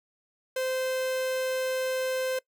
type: tone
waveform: 45% pulse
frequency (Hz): 518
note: C5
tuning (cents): -17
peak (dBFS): -27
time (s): 0.56-2.39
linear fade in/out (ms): 5
effects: noise-tail reverb RT60 0.1 s tail -22 dB re dry